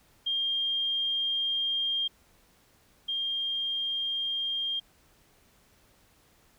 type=tone pair in turn; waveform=sine; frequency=3208 / 3208 Hz; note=G7 / G7; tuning=+39 / +39 cents; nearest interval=unison; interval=0 cents; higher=neither; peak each=-26 / -28 dBFS; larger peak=first; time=0.26-2.08 / 3.08-4.8 s; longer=first; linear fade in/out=10 ms; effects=pink hiss -63 dBFS RMS until 6.58 s